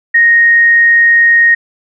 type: tone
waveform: sine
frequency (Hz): 1864.7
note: A#6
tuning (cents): 0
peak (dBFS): -4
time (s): 0.14-1.55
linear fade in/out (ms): 10
effects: none